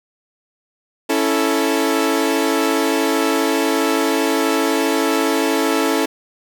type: chord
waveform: sawtooth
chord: A major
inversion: first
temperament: equal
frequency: 277.2 / 329.6 / 440 Hz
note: C#4 / E4 / A4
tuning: 0 / 0 / 0 cents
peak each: -16 dBFS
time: 1.09-6.06 s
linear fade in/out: 10 ms
effects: none